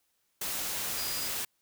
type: tone in noise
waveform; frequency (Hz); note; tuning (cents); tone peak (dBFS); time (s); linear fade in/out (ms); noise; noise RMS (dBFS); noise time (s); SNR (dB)
sine; 4900; D#8; -27; -38; 0.97-1.28; 5; white; -34; 0.41-1.45; -7
effects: white hiss -75 dBFS RMS until 1.61 s